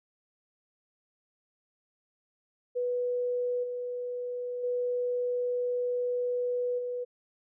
sine tone with level steps, 491.8 Hz, B4, 7 cents flat, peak -27 / -32 / -27 / -31 dBFS, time 2.75-7.05 s, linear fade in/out 20 ms, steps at 3.63 / 4.63 / 6.78 s, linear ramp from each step 10 ms, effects none

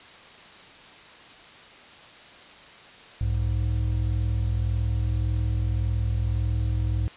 triangle tone pair together, 63 / 104.77 Hz, B1 / G#2, +35 / +16 cents, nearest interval major sixth, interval 881 cents, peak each -23 dBFS, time 3.21-7.08 s, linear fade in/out 0 ms, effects white hiss -47 dBFS RMS until 7.16 s + resampled to 8000 Hz

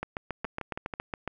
two click trains, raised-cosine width 0.5 ms, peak -17 / -19 dBFS, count 10 / 4, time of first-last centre 0.03-1.277 / 0.45-0.938 s, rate 7.22 / 6.15 Hz, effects none

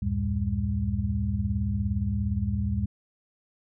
sine tone cluster, 73.4 / 90.8 / 110.3 / 201.3 Hz, D2 / F#2 / A2 / G3, 0 / -32 / +5 / +46 cents, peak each -30 dBFS, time 0.02-2.86 s, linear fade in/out 5 ms, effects none

